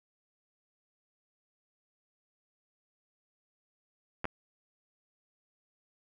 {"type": "clicks", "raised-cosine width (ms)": 0.5, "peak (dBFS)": -18, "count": 2, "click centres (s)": [4.244, 4.254], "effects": []}